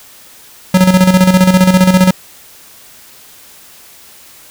square tone with tremolo, 185 Hz, F#3, in tune, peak -4 dBFS, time 0.74-2.11 s, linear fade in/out 5 ms, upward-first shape square, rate 15 Hz, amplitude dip 60%, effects white hiss -39 dBFS RMS until 4.5 s

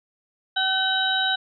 harmonic tone with a mistuned harmonic, 761 Hz, F#5, 48 cents sharp, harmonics 1 / 2 / 4 / 5, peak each -27 / -24 / -29 / -24 dBFS, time 0.56-1.36 s, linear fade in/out 10 ms, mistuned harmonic 5, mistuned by +15 cents, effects none

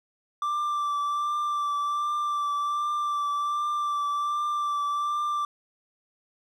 triangle tone with vibrato, 1174.7 Hz, D6, in tune, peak -23 dBFS, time 0.42-5.45 s, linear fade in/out 2 ms, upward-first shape triangle, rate 1.3 Hz, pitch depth 23 cents each way, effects none

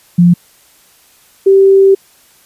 sine tone pair in turn, 174.61 / 388.9 Hz, F3 / G4, 0 / -14 cents, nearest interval octave + major second, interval 1386 cents, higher second, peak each -3 dBFS, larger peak neither, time 0.18-0.34 / 1.46-1.95 s, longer second, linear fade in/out 10 ms, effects white hiss -47 dBFS RMS until 2.45 s + resampled to 32000 Hz

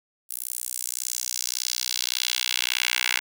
10% pulse tone with high-pass filter sweep, 61.74 Hz, B1, in tune, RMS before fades -28 dBFS, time 0.29-3.2 s, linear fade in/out 20 ms, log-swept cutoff 11000 to 2100 Hz, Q 1.7, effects none

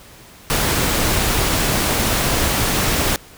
pink noise, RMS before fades -18 dBFS, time 0.5-3.16 s, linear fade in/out 0 ms, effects pink hiss -43 dBFS RMS until 3.37 s

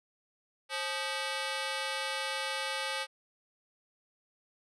10% pulse ring-modulated tone, 698.5 Hz, F5, in tune, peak -21 dBFS, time 0.69-3.07 s, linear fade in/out 50 ms, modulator 163 Hz, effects resampled to 22050 Hz

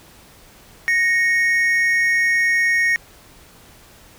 triangle tone pair together, 1864.7 / 2204 Hz, A#6 / C#7, 0 / -11 cents, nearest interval minor third, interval 289 cents, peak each -14 / -19 dBFS, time 0.88-2.96 s, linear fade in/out 0 ms, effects pink hiss -47 dBFS RMS until 4.18 s

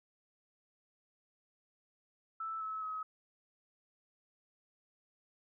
sine tone with pitch steps, 1318.5 / 1296.6 / 1275.1 Hz, E6 / E6 / D#6, 0 / -29 / +42 cents, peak -37 dBFS, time 2.4-3.03 s, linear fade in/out 5 ms, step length 210 ms, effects none

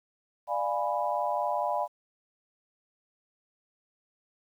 sine chord, D diminished seventh, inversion none, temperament equal with one note detuned, 594.2 / 698.5 / 830.6 / 987.8 Hz, D5 / F5 / Ab5 / Cb6, +20 / 0 / 0 / 0 cents, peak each -32 dBFS, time 0.47-1.88 s, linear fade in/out 50 ms, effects 10-bit

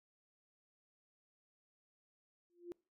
sine tone with exponential growth, 348.5 Hz, F4, 4 cents flat, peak -40 dBFS, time 2.5-2.72 s, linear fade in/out 0 ms, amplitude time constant 47 ms, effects noise-tail reverb RT60 0.4 s tail -26 dB re dry + AAC 48 kbps

